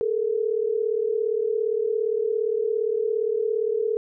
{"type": "tone pair together", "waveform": "sine", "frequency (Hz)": [423.6, 461], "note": ["G#4", "A#4"], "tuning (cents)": [34, -19], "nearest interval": "minor second", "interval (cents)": 147, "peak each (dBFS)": -24, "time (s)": [0.01, 3.97], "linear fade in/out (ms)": 0, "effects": []}